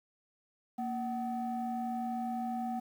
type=ring-modulated tone; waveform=triangle; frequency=259.5 Hz; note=C4; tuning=14 cents flat; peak=-27 dBFS; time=0.78-2.8 s; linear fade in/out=10 ms; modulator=493 Hz; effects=tanh soft clip ceiling -26 dBFS + 10-bit